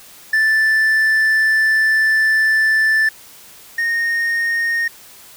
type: tone pair in turn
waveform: triangle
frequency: 1761 / 1849.4 Hz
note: A6 / A#6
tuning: +1 / -14 cents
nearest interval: minor second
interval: 85 cents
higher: second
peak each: -10 / -14 dBFS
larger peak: first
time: 0.33-3.09 / 3.78-4.88 s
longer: first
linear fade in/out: 5 ms
effects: white hiss -42 dBFS RMS until 5.36 s